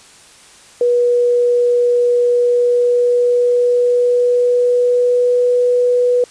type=tone with pitch glide; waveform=sine; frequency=484.9 to 491.4 Hz; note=B4 to B4; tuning=-32 to -9 cents; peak=-10 dBFS; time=0.81-6.24 s; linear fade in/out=2 ms; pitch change=+23 cents; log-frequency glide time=2.25-5.48 s; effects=white hiss -43 dBFS RMS until 6.3 s + resampled to 22050 Hz